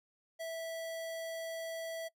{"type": "tone", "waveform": "square", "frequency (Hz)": 656, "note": "E5", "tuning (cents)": -9, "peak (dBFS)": -39, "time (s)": [0.39, 2.09], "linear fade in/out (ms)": 20, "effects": ["noise-tail reverb RT60 0.1 s tail -23 dB re dry"]}